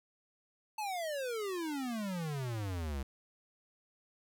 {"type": "exponential sweep", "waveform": "square", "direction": "down", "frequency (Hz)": [884, 64.6], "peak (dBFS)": -36, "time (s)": [0.78, 3.03], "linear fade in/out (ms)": 5, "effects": []}